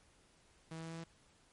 sawtooth tone with pitch steps, 161.8 / 162.74 / 163.68 / 164.63 / 165.58 Hz, E3 / E3 / E3 / E3 / E3, -32 / -22 / -12 / -2 / +8 cents, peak -40 dBFS, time 0.71-1.04 s, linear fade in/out 5 ms, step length 66 ms, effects pink hiss -68 dBFS RMS until 1.52 s + MP3 48 kbps

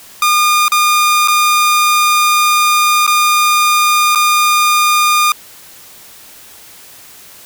sawtooth tone with dropouts, 1214 Hz, D#6, 43 cents flat, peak -5 dBFS, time 0.22-5.32 s, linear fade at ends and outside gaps 2 ms, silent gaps 0.682-0.719 / 1.276-1.282 / 3.066-3.076 / 4.15-4.156 s, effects white hiss -38 dBFS RMS until 7.45 s

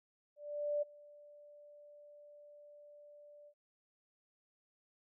sine tone with ADSR envelope, 587.3 Hz, D5, in tune, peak -31 dBFS, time 0.36-3.54 s, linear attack 460 ms, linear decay 15 ms, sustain -24 dB, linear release 66 ms, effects none

